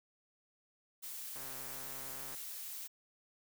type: noise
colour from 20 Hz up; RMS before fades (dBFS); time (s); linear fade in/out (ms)
blue; -45; 1.02-2.88; 20
type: click train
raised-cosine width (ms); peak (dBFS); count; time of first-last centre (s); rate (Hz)
0.5; -37; 132; 1.36-2.345; 133
effects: none